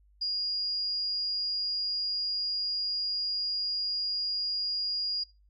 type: tone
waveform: sine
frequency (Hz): 4852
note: D#8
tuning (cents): -44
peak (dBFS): -28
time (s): 0.21-5.24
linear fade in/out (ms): 10
effects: noise-tail reverb RT60 0.3 s tail -24 dB re dry + added 50 Hz sine -59 dBFS peak until 5.49 s